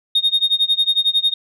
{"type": "tone with tremolo", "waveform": "sine", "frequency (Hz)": 3700, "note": "A#7", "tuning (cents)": -14, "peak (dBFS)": -9, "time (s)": [0.15, 1.34], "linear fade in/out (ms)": 5, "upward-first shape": "sine", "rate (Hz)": 11, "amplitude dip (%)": 95, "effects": ["tanh soft clip ceiling -9 dBFS"]}